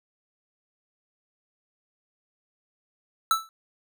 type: tone with exponential decay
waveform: square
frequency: 1318 Hz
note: E6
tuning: 1 cent flat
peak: -16 dBFS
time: 3.31-3.49 s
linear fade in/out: 1 ms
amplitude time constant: 39 ms
effects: none